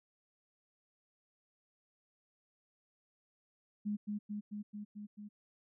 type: tone with echo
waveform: sine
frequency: 207.9 Hz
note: G#3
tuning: 2 cents sharp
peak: -33 dBFS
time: 3.85-3.97 s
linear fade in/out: 20 ms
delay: 220 ms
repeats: 6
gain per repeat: -2 dB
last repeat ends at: 5.29 s
effects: none